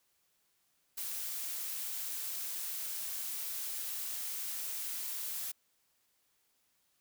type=noise; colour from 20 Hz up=blue; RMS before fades=-39 dBFS; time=0.97-5.52 s; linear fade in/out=10 ms; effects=white hiss -75 dBFS RMS until 7 s